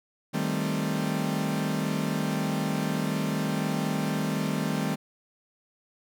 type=chord; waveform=40% pulse; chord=A half-diminished seventh; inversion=second; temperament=equal; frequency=155.56 / 196 / 220 / 261.6 Hz; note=Eb3 / G3 / A3 / C4; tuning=0 / 0 / 0 / 0 cents; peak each=-30 / -30 / -32 / -32 dBFS; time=0.33-4.96 s; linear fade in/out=20 ms; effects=none